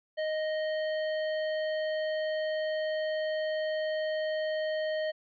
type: tone with hard clipping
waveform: sine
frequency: 622.3 Hz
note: D#5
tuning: in tune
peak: -31 dBFS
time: 0.17-5.12 s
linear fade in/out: 20 ms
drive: 15 dB
effects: resampled to 11025 Hz